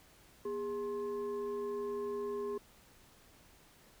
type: tone with frequency modulation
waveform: sine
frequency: 409 Hz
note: G#4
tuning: 26 cents flat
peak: -35 dBFS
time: 0.45-2.58 s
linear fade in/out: 5 ms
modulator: 650 Hz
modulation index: 0.52
effects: pink hiss -62 dBFS RMS until 4 s